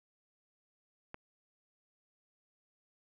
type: click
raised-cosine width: 0.5 ms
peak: -28 dBFS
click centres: 1.144 s
effects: none